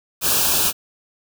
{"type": "band-stop noise", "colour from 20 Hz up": "white", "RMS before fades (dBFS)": -18, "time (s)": [0.21, 0.73], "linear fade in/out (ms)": 50, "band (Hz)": [1700, 2400], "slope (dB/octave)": 96, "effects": []}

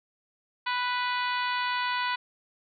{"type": "harmonic tone", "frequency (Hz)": 493.9, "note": "B4", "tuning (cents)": 0, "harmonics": [2, 3, 4, 5, 6, 7, 8, 9], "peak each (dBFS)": [-29, -33, -35, -37, -39, -40, -41, -42], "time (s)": [0.66, 2.16], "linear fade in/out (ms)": 10, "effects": []}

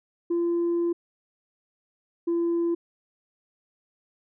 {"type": "tone pair in turn", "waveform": "sine", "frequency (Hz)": [342.5, 339.7], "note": ["F4", "F4"], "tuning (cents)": [-34, -48], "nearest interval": "unison", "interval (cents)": 14, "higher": "first", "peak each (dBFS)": -20, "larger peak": "neither", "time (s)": [[0.3, 0.93], [2.27, 2.75]], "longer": "first", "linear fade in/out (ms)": 10, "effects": ["tanh soft clip ceiling -20 dBFS"]}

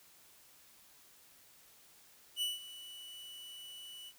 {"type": "tone with ADSR envelope", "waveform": "45% pulse", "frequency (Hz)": 2960, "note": "F#7", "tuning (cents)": 0, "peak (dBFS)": -31, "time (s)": [2.36, 4.13], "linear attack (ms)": 58, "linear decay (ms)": 170, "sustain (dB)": -16, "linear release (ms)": 53, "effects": ["white hiss -62 dBFS RMS until 4.18 s"]}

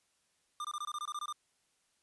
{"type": "tone bursts", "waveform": "square", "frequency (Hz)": 1200, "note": "D6", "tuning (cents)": 37, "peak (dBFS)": -37, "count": 11, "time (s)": [0.6, 1.326], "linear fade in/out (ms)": 2, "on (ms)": 46, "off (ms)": 22, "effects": ["white hiss -75 dBFS RMS until 2.02 s", "resampled to 24000 Hz"]}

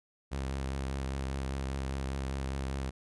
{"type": "tone with vibrato", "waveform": "sawtooth", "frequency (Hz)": 67.2, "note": "C2", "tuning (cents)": 47, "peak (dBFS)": -29, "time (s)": [0.31, 2.91], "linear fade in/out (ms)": 20, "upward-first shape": "sine", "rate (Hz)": 5, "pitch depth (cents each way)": 30, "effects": ["resampled to 24000 Hz"]}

